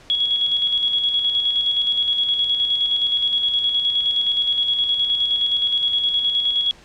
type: tone with tremolo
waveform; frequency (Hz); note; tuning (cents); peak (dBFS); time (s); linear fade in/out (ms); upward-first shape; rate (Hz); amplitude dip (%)
sine; 3339; G#7; +9; -15; 0.1-6.71; 0; square; 9.6; 40
effects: pink hiss -47 dBFS RMS until 6.84 s + low-pass 6000 Hz 12 dB/octave